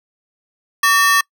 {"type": "ring-modulated tone", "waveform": "40% pulse", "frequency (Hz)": 1480, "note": "F#6", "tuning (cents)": 0, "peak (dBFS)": -7, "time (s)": [0.83, 1.21], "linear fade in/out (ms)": 5, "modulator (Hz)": 338, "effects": ["noise-tail reverb RT60 0.1 s tail -26 dB re dry"]}